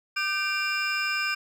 triangle tone cluster, 1202 / 1549 / 2369 / 2776 / 5080 Hz, D6 / G6 / D7 / F7 / D#8, +40 / -21 / +14 / -11 / +35 cents, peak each -32 / -28 / -28 / -33 / -32 dBFS, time 0.16-1.35 s, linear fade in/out 10 ms, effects none

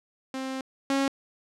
sawtooth tone pair in turn, 263.9 / 273.4 Hz, C4 / C#4, +15 / -24 cents, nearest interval minor second, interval 61 cents, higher second, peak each -27 / -19 dBFS, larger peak second, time 0.34-0.61 / 0.9-1.08 s, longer first, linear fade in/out 2 ms, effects low-pass 8000 Hz 12 dB/octave

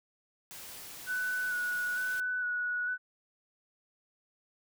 white noise, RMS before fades -46 dBFS, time 0.51-2.2 s, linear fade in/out 0 ms
sine tone with vibrato, 1480 Hz, F#6, in tune, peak -30 dBFS, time 1.06-2.98 s, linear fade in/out 50 ms, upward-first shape square, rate 1.1 Hz, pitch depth 18 cents each way
effects none

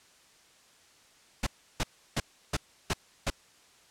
pink noise bursts, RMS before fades -28 dBFS, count 6, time 1.43-3.302 s, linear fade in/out 5 ms, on 37 ms, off 330 ms, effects white hiss -60 dBFS RMS until 3.9 s + low-pass 8000 Hz 12 dB/octave

